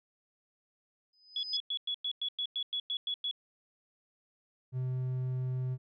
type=tone with exponential growth; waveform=sine; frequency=5010 Hz; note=D#8; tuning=11 cents sharp; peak=-30 dBFS; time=1.13-1.57 s; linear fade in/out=5 ms; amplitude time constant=94 ms
type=tone bursts; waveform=sine; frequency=3381 Hz; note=G#7; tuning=30 cents sharp; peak=-31 dBFS; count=12; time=1.36-3.312 s; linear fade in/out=2 ms; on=71 ms; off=100 ms
type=tone; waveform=triangle; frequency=128.1 Hz; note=C3; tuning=36 cents flat; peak=-29 dBFS; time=4.72-5.78 s; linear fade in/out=50 ms
effects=none